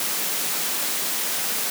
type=high-pass noise; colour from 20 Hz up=white; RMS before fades=-25 dBFS; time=0-1.7 s; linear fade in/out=2 ms; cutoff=160 Hz; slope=48 dB/octave; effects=none